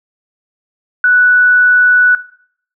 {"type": "tone", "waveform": "sine", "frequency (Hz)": 1480, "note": "F#6", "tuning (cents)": 0, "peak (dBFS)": -6, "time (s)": [1.04, 2.15], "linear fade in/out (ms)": 2, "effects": ["noise-tail reverb RT60 0.6 s tail -17 dB re dry"]}